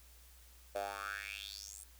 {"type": "tone with high-pass filter sweep", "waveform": "10% pulse", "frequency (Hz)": 99.9, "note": "G2", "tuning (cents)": 33, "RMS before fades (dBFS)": -44, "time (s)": [0.75, 1.84], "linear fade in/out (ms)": 5, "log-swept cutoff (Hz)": [590, 9300], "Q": 5.4, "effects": ["added 60 Hz sine -59 dBFS peak until 1.99 s", "white hiss -63 dBFS RMS until 1.99 s"]}